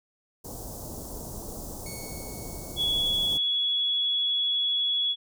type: band-stop noise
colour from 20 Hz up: pink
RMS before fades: -38 dBFS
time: 0.44-3.38 s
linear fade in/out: 10 ms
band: 850 to 5900 Hz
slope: 24 dB/octave
type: tone with exponential decay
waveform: 10% pulse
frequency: 2217 Hz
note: C#7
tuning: in tune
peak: -30 dBFS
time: 1.86-4.39 s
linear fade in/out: 2 ms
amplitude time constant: 550 ms
type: tone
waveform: sine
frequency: 3372 Hz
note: G#7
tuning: 26 cents sharp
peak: -23 dBFS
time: 2.76-5.16 s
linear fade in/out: 50 ms
effects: none